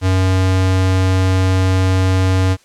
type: tone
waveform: square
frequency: 93.7 Hz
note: F#2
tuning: 22 cents sharp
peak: -12 dBFS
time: 0.01-2.57 s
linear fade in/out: 50 ms
effects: white hiss -51 dBFS RMS until 2.64 s + low-pass 8000 Hz 12 dB/octave